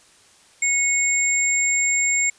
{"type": "tone pair together", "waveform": "sine", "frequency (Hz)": [2200, 7400], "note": ["C#7", "A#8"], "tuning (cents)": [-14, -14], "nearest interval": "octave + major sixth", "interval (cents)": 2100, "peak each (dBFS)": [-20, -20], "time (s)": [0.62, 2.3], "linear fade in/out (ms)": 5, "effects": ["white hiss -53 dBFS RMS until 2.38 s", "resampled to 22050 Hz"]}